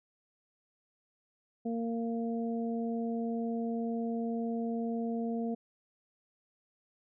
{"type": "harmonic tone", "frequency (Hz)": 230.5, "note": "A#3", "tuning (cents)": -19, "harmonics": [1, 2, 3], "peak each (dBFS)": [-32, -38, -42], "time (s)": [1.65, 5.55], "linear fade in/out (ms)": 10, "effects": []}